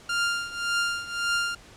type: tone with tremolo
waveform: sawtooth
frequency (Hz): 1398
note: F6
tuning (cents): +1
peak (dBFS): -18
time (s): 0.09-1.55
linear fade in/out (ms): 5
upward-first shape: triangle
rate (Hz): 1.8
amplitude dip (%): 85
effects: pink hiss -50 dBFS RMS until 1.76 s + low-pass 8000 Hz 12 dB/octave